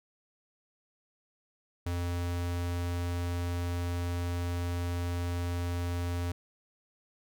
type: tone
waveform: square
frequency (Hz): 87.31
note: F2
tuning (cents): 0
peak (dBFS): -31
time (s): 1.86-6.32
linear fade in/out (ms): 5
effects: none